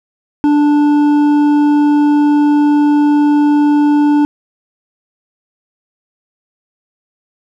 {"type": "tone with hard clipping", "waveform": "sine", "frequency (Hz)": 293.7, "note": "D4", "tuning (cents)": 0, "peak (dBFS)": -9, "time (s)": [0.44, 4.25], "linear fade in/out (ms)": 0, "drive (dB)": 7, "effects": []}